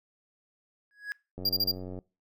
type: tone with exponential growth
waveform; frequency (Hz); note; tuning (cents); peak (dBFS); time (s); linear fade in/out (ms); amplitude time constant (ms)
triangle; 1668; G#6; +7; -27; 0.91-1.12; 0; 45
type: click train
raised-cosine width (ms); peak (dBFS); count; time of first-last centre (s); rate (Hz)
2; -27; 57; 1.38-1.989; 92
type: tone bursts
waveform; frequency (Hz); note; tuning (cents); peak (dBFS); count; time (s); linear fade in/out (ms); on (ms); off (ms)
square; 4774; D8; +28; -24; 4; 1.45-1.715; 5; 43; 31
effects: noise-tail reverb RT60 0.3 s tail -23 dB re dry